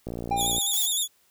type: click train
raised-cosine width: 2 ms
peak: -20 dBFS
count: 31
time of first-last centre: 0.07-0.582 s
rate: 58.6 Hz
type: tone with exponential decay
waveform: triangle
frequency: 800 Hz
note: G5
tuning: 35 cents sharp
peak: -19 dBFS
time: 0.31-0.96 s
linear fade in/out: 5 ms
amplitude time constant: 140 ms
type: tone with vibrato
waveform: 15% pulse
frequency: 3520 Hz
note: A7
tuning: in tune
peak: -17 dBFS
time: 0.36-1.08 s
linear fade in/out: 50 ms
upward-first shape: square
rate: 9.8 Hz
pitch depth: 62 cents each way
type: noise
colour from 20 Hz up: violet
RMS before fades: -29 dBFS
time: 0.73-0.86 s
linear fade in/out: 5 ms
effects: white hiss -64 dBFS RMS until 1.3 s

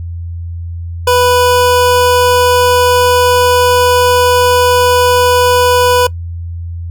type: tone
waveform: 25% pulse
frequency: 493.9 Hz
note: B4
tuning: in tune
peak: -3 dBFS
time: 1.07-6.07 s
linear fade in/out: 5 ms
effects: noise-tail reverb RT60 0.1 s tail -21 dB re dry + added 85 Hz sine -19 dBFS peak until 6.9 s

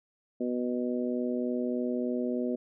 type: harmonic tone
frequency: 123.3 Hz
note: B2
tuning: 2 cents flat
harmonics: 2 / 3 / 4 / 5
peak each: -30 / -34 / -36 / -38 dBFS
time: 0.4-2.56 s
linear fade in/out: 10 ms
effects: none

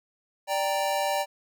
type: chord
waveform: square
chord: G minor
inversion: second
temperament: equal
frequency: 587.3 / 784 / 932.3 Hz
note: D5 / G5 / Bb5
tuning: 0 / 0 / 0 cents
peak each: -29 / -29 / -32 dBFS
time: 0.47-1.26 s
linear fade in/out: 50 ms
effects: none

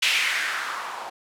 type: noise with low-pass filter sweep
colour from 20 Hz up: violet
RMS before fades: -26 dBFS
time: 0.02-1.1 s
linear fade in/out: 10 ms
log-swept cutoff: 2900 to 800 Hz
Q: 2.8
effects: none

